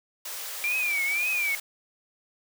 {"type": "high-pass noise", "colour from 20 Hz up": "white", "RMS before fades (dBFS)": -36, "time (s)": [0.25, 1.6], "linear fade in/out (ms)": 5, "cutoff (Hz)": 460, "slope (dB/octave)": 24}
{"type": "tone with vibrato", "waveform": "sine", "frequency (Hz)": 2349, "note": "D7", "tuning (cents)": 0, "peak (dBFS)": -24, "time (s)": [0.64, 1.55], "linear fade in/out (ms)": 0, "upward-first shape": "triangle", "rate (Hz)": 1.9, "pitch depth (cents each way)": 150}
{"effects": []}